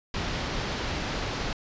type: low-pass noise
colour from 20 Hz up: pink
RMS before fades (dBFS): -31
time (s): 0.14-1.53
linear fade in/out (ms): 2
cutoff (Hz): 5500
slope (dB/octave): 24
effects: resampled to 16000 Hz